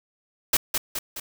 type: noise with echo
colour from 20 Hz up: white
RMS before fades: -19 dBFS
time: 0.53-0.57 s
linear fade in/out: 5 ms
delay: 210 ms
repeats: 3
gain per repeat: -5 dB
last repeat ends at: 1.2 s
effects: none